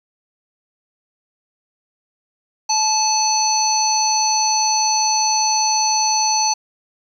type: harmonic tone with a mistuned harmonic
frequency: 865 Hz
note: A5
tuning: 30 cents flat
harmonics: 1 / 3 / 5 / 7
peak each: -18 / -30 / -21 / -19 dBFS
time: 2.69-6.54 s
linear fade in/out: 10 ms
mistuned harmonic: 5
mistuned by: +30 cents
effects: 8-bit